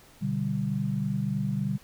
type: chord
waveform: sine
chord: G major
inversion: first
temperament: equal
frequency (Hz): 123.47 / 146.83 / 196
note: B2 / D3 / G3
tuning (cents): 0 / 0 / 0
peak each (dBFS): -32 / -30 / -29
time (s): 0.21-1.78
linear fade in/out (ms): 20
effects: pink hiss -55 dBFS RMS until 1.83 s